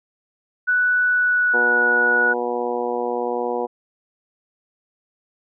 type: tone with pitch glide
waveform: sine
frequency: 1482 to 1464.1 Hz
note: F#6 to F#6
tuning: +2 to -19 cents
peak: -15 dBFS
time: 0.67-2.34 s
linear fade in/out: 20 ms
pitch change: -21 cents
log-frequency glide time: 1.05-1.84 s
type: harmonic tone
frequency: 121.2 Hz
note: B2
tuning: 32 cents flat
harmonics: 2 / 3 / 4 / 5 / 6 / 7 / 8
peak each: -32 / -28 / -24 / -35 / -28 / -32 / -31 dBFS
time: 1.53-3.67 s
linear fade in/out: 20 ms
effects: none